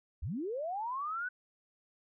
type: linear sweep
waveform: sine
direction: up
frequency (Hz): 51.3 to 1516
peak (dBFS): -34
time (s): 0.22-1.29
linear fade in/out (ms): 10
effects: none